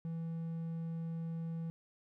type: tone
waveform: triangle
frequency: 164.81 Hz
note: E3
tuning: in tune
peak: -35 dBFS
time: 0.05-1.7 s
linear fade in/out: 0 ms
effects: none